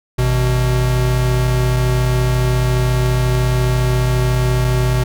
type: tone pair together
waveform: square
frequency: 53.29 / 125.5 Hz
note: G#1 / B2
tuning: +45 / +28 cents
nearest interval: octave + minor third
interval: 1483 cents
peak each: -19 / -15 dBFS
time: 0.18-5.04 s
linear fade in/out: 10 ms
effects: none